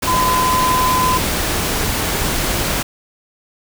sine tone in noise, 1016 Hz, B5, 49 cents sharp, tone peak -14 dBFS, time 0.07-1.18 s, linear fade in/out 10 ms, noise pink, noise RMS -19 dBFS, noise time 0.02-2.83 s, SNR +2 dB, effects none

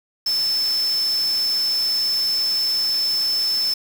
sine tone in noise, 5274 Hz, E8, in tune, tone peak -18 dBFS, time 0.26-3.74 s, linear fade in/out 5 ms, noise white, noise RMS -34 dBFS, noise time 0.26-3.74 s, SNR +13 dB, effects none

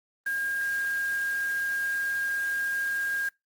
sine tone in noise, 1617 Hz, G#6, 47 cents flat, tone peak -26 dBFS, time 0.26-3.29 s, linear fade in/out 5 ms, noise white, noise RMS -44 dBFS, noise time 0.26-3.29 s, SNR +15 dB, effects noise-tail reverb RT60 0.2 s tail -25 dB re dry + Opus 24 kbps

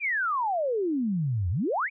sine exponential two-way sweep, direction down then up, 2487 to 82.41 to 2487 Hz, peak -24 dBFS, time 0-1.9 s, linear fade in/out 50 ms, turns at 1.5 s, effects none

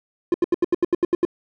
triangle tone bursts, 349.2 Hz, F4, in tune, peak -12 dBFS, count 10, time 0.32-1.251 s, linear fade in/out 2 ms, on 22 ms, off 79 ms, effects none

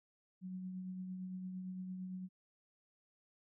sine tone with tremolo, 185 Hz, F#3, in tune, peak -40 dBFS, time 0.41-2.29 s, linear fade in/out 50 ms, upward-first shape triangle, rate 8.8 Hz, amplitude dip 35%, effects none

